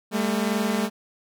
sawtooth tone pair together, 202 / 224 Hz, G#3 / A3, -48 / +31 cents, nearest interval major second, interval 179 cents, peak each -21 dBFS, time 0.11-0.9 s, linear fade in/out 50 ms, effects none

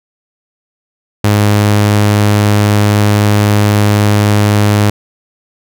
sawtooth tone, 103.83 Hz, G#2, in tune, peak -3 dBFS, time 1.24-4.9 s, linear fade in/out 5 ms, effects none

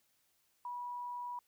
sine tone, 975 Hz, B5, 23 cents flat, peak -39 dBFS, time 0.65-1.39 s, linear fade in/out 2 ms, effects white hiss -75 dBFS RMS until 1.47 s

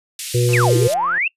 white band-pass noise, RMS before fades -29 dBFS, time 0.19-0.94 s, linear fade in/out 2 ms, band 2300 to 11000 Hz, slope 24 dB/octave
harmonic tone, 121.3 Hz, B2, 31 cents flat, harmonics 1 / 3 / 4, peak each -15 / -20 / -21 dBFS, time 0.34-0.88 s, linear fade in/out 10 ms
click train, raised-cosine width 0.5 ms, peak -22 dBFS, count 121, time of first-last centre 0.49-1.18 s, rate 174 Hz
sine exponential two-way sweep, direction down then up, 2794 to 317.4 to 2794 Hz, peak -16 dBFS, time 0.53-1.28 s, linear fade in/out 5 ms, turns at 0.76 s
effects noise-tail reverb RT60 0.1 s tail -24 dB re dry + resampled to 32000 Hz

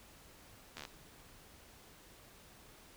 slowing click train, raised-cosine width 0.2 ms, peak -27 dBFS, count 7, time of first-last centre 0.77-0.852 s, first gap 12 ms, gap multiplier 1.05, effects pink hiss -59 dBFS RMS until 2.96 s

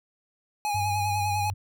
square tone with vibrato, 831 Hz, G#5, 1 cent sharp, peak -26 dBFS, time 0.65-1.5 s, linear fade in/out 0 ms, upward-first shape sine, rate 10 Hz, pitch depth 33 cents each way
sine tone with pitch glide, 99 to 97.58 Hz, G2 to G2, +18 to -7 cents, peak -29 dBFS, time 0.74-1.54 s, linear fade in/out 10 ms, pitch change -25 cents, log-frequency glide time 1.16-1.26 s
effects none

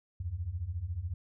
sine beating tone pair, 77.9 / 91.9 Hz, D#2 / F#2, +3 / -11 cents, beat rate 14 Hz, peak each -38 / -35 dBFS, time 0.2-1.14 s, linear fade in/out 5 ms, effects none

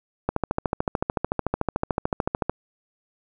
click train, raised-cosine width 1 ms, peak -8 dBFS, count 31, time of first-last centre 0.29-2.496 s, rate 13.6 Hz, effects none

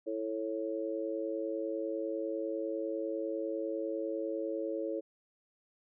harmonic tone, 110 Hz, A2, in tune, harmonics 3 / 4 / 5, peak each -37 / -38 / -37 dBFS, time 0.06-5.01 s, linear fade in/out 20 ms, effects none

